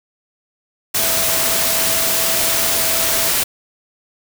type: tone in noise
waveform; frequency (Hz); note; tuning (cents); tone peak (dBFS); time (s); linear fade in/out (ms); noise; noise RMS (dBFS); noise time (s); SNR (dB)
sine; 658; E5; -3; -27; 0.98-3.3; 10; white; -17; 0.94-3.44; -13
effects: none